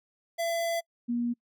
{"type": "tone pair in turn", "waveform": ["square", "sine"], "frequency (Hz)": [673, 238.8], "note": ["E5", "A#3"], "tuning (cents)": [36, 42], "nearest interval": "octave + tritone", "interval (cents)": 1794, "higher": "first", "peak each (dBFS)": [-28, -26], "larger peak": "second", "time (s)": [[0.38, 0.81], [1.08, 1.34]], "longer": "first", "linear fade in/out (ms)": 20, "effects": ["noise-tail reverb RT60 0.1 s tail -26 dB re dry"]}